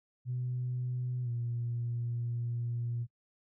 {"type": "tone with pitch glide", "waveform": "sine", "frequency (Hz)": [124.7, 118.79], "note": ["B2", "A#2"], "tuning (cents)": [17, 33], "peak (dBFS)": -31, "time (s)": [0.25, 3.07], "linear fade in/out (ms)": 50, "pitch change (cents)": -84, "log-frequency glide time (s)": [1.23, 1.29], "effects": ["noise-tail reverb RT60 0.1 s tail -24 dB re dry", "tanh soft clip ceiling -27 dBFS"]}